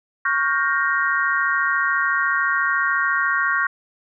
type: chord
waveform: sine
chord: G half-diminished seventh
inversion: second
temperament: equal with one note detuned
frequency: 1108.7 / 1414 / 1568 / 1864.7 Hz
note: Db6 / F6 / G6 / Bb6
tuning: 0 / +21 / 0 / 0 cents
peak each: -23 dBFS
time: 0.25-3.67 s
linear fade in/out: 5 ms
effects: none